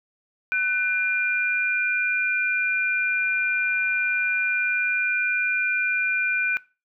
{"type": "tone pair together", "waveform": "sine", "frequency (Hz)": [1499.7, 2400], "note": ["F#6", "D7"], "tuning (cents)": [23, 37], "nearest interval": "minor sixth", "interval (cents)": 814, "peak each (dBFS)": -23, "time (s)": [0.52, 6.57], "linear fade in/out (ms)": 0, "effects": ["noise-tail reverb RT60 0.3 s tail -20 dB re dry"]}